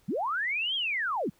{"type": "linear two-way sweep", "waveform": "sine", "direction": "up then down", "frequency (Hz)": [137.8, 3298, 137.8], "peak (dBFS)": -27, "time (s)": [0.08, 1.3], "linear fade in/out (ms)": 10, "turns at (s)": 0.75, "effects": ["pink hiss -65 dBFS RMS until 1.39 s"]}